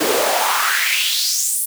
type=noise with high-pass filter sweep; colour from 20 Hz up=pink; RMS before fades=-18 dBFS; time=0-1.66 s; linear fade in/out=10 ms; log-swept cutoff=330 to 11000 Hz; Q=3.5; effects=none